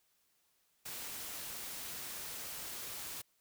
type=noise; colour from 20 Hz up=white; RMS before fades=-44 dBFS; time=0.85-3.22 s; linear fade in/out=10 ms; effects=white hiss -75 dBFS RMS until 3.4 s